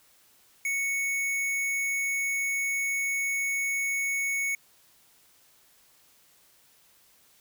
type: tone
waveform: square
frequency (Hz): 2217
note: C#7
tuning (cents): 0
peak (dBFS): -27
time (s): 0.65-4.55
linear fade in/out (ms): 2
effects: white hiss -61 dBFS RMS until 7.4 s